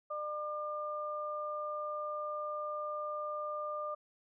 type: tone pair together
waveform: sine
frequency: 600 / 1200 Hz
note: D5 / D6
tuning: +37 / +37 cents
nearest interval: octave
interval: 1200 cents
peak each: -39 / -38 dBFS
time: 0.1-3.95 s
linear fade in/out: 10 ms
effects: none